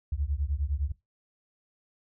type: beating tone pair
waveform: sine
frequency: 67 / 76.8 Hz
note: C2 / D#2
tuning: +42 / -22 cents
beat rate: 9.8 Hz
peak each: -30 dBFS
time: 0.12-0.92 s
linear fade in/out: 5 ms
effects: noise-tail reverb RT60 0.2 s tail -20 dB re dry